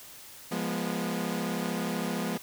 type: chord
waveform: sawtooth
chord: F diminished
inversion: none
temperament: equal with one note detuned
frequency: 174.61 / 207.7 / 243.4 Hz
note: F3 / Ab3 / Cb4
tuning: 0 / 0 / -25 cents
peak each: -30 dBFS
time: 0.51-2.38 s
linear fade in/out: 10 ms
effects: white hiss -48 dBFS RMS until 2.42 s